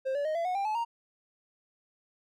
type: tone with pitch steps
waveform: triangle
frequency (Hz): 529 / 573.6 / 621.9 / 674.2 / 731 / 792.6 / 859.4 / 931.7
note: C5 / D5 / D#5 / E5 / F#5 / G5 / A5 / A#5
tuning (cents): +19 / -41 / -1 / +39 / -21 / +19 / -41 / -1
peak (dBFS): -26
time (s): 0.05-0.85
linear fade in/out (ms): 20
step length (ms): 100
effects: none